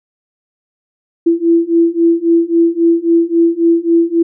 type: beating tone pair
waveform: sine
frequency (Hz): 333.4 / 337.1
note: E4 / E4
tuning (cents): +20 / +39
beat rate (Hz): 3.7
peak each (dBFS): -12 / -11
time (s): 1.26-4.23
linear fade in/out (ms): 10
effects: none